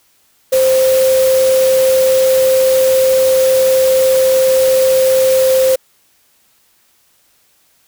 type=tone in noise; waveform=sine; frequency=523.3 Hz; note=C5; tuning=in tune; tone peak=-8 dBFS; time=0.52-5.76 s; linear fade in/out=10 ms; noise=white; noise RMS=-22 dBFS; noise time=0.52-5.76 s; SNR=+11 dB; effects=white hiss -55 dBFS RMS until 7.87 s